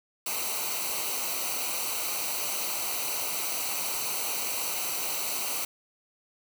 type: noise with comb filter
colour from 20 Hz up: white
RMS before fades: -31 dBFS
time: 0.26-5.65 s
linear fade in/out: 5 ms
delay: 0.58 ms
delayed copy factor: -0.75
effects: none